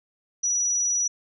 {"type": "tone", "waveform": "sine", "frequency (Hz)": 5860, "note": "F#8", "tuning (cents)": -18, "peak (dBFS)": -21, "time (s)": [0.43, 1.08], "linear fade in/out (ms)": 10, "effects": []}